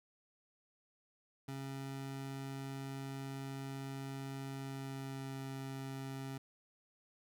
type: tone with pitch glide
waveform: 25% pulse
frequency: 135.9 to 134.73 Hz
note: C#3 to C#3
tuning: -34 to -49 cents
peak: -38 dBFS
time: 1.48-6.38 s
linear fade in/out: 5 ms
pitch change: -15 cents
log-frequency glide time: 4.47-5.44 s
effects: none